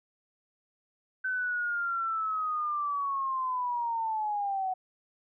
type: linear sweep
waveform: sine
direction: down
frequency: 1529 to 740 Hz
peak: -28 dBFS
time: 1.24-4.74 s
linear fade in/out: 10 ms
effects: none